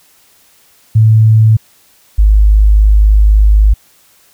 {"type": "tone pair in turn", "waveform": "sine", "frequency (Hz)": [110, 51.91], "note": ["A2", "G#1"], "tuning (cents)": [0, 0], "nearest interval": "octave + minor second", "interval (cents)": 1300, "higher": "first", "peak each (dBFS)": -3, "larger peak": "neither", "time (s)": [[0.95, 1.57], [2.18, 3.74]], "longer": "second", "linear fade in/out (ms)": 10, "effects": ["white hiss -48 dBFS RMS until 4.33 s"]}